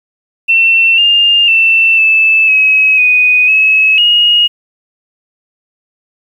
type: tone with pitch steps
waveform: sine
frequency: 2695 / 2811 / 2674 / 2628 / 2555 / 2490 / 2575 / 2873 Hz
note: E7 / F7 / E7 / E7 / D#7 / D#7 / E7 / F7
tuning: +38 / +11 / +24 / -6 / +45 / +1 / -41 / +48 cents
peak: -5 dBFS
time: 0.48-4.48 s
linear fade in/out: 20 ms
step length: 500 ms
effects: 7-bit